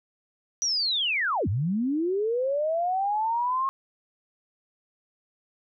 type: linear two-way sweep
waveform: sine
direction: down then up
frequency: 5920 to 85.4 to 1087 Hz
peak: -23 dBFS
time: 0.62-3.69 s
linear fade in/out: 0 ms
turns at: 1.48 s
effects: none

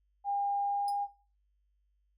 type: tone with pitch glide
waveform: sine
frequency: 805 to 809.7 Hz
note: G5 to G#5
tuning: +46 to -44 cents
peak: -29 dBFS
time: 0.24-1.08 s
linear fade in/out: 50 ms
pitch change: +10 cents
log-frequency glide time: 0.59-0.95 s
type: tone with exponential decay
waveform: 25% pulse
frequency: 5030 Hz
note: D#8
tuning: 18 cents sharp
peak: -35 dBFS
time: 0.88-0.97 s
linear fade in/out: 1 ms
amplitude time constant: 18 ms
effects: noise-tail reverb RT60 0.4 s tail -19 dB re dry + added 50 Hz sine -70 dBFS peak until 2.17 s

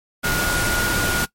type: tone in noise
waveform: sine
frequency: 1435 Hz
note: F6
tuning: 47 cents sharp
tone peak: -21 dBFS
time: 0.23-1.26 s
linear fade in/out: 20 ms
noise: pink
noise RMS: -22 dBFS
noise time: 0.23-1.26 s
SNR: -2 dB
effects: noise-tail reverb RT60 0.1 s tail -20 dB re dry + MP3 64 kbps

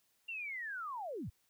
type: linear sweep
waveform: sine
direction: down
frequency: 2794 to 57.5 Hz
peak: -39 dBFS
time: 0.28-1.3 s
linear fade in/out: 10 ms
effects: white hiss -75 dBFS RMS until 1.49 s

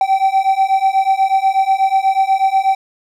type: beating tone pair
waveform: triangle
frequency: 768 / 776.2 Hz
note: G5 / G5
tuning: -36 / -17 cents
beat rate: 8.2 Hz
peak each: -13 / -12 dBFS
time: 0.01-2.75 s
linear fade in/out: 2 ms
effects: none

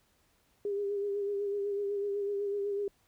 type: tone with vibrato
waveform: sine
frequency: 403.9 Hz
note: G#4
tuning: 48 cents flat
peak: -30 dBFS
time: 0.65-2.88 s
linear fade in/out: 2 ms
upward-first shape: sine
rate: 8 Hz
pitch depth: 33 cents each way
effects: pink hiss -70 dBFS RMS until 3.07 s

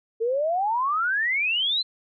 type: exponential sweep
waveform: sine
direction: up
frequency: 440 to 4162 Hz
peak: -21 dBFS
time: 0.2-1.83 s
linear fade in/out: 20 ms
effects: none

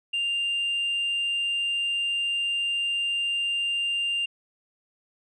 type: tone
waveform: sine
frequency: 2794 Hz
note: F7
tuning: in tune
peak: -22 dBFS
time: 0.13-4.26 s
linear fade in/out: 10 ms
effects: tanh soft clip ceiling -22 dBFS

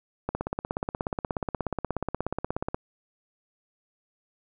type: click train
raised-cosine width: 1 ms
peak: -14 dBFS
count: 42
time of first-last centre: 0.29-2.745 s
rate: 16.7 Hz
effects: none

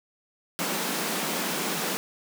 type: high-pass noise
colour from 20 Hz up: pink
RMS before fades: -29 dBFS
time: 0.59-1.97 s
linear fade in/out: 0 ms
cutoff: 160 Hz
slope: 96 dB/octave
effects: none

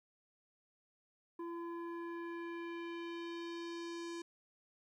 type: tone with low-pass filter sweep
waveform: square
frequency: 339.1 Hz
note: E4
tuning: 49 cents sharp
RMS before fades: -44 dBFS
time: 1.39-4.22 s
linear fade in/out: 5 ms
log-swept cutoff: 950 to 6800 Hz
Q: 1.6
effects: 13-bit

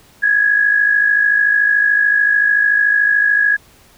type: tone pair together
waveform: sine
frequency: 1661.2 / 1714.8 Hz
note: G#6 / A6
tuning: 0 / -45 cents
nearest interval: minor second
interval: 55 cents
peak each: -11 / -18 dBFS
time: 0.22-3.57 s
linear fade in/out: 20 ms
effects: pink hiss -48 dBFS RMS until 3.97 s

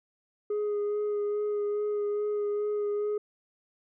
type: tone with vibrato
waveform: sine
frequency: 415.3 Hz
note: G#4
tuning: in tune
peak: -24 dBFS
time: 0.5-3.18 s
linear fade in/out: 5 ms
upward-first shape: sine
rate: 2.4 Hz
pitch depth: 15 cents each way
effects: tanh soft clip ceiling -26 dBFS

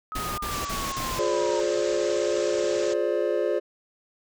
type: linear sweep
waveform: sine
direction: down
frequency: 1275 to 932.3 Hz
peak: -31 dBFS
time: 0.12-1.6 s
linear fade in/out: 0 ms
type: noise bursts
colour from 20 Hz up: pink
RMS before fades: -32 dBFS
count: 4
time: 0.15-1.193 s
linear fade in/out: 5 ms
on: 230 ms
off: 41 ms
type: low-pass noise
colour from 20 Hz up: white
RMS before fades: -38 dBFS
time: 0.51-2.94 s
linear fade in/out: 10 ms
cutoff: 7700 Hz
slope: 96 dB/octave
type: chord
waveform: triangle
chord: D half-diminished seventh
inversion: first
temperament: just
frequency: 352.4 / 422.9 / 528.6 / 587.3 Hz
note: F4 / Ab4 / C5 / D5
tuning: +16 / +31 / +18 / 0 cents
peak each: -26 dBFS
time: 1.18-3.6 s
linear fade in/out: 20 ms
effects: none

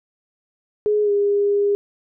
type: tone with pitch glide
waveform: sine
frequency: 420 to 406.2 Hz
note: G#4 to G#4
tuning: +19 to -38 cents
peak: -15 dBFS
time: 0.86-1.75 s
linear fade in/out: 0 ms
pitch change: -57 cents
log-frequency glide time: 1.03-1.11 s
effects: none

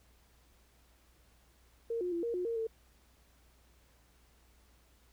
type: tone with pitch steps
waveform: sine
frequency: 461.8 / 357.7 / 340.4 / 468 / 359.9 / 461.8 / 448.7 Hz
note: A#4 / F4 / F4 / A#4 / F#4 / A#4 / A4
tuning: -16 / +41 / -44 / +7 / -48 / -16 / +34 cents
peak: -32 dBFS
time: 1.9-2.67 s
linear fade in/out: 5 ms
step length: 110 ms
effects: added 60 Hz sine -65 dBFS peak until 5.12 s + pink hiss -68 dBFS RMS until 5.12 s

